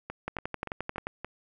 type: two click trains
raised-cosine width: 0.5 ms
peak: -21 / -17 dBFS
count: 5 / 10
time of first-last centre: 0.1-1.246 / 0.28-1.069 s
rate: 3.49 / 11.4 Hz
effects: none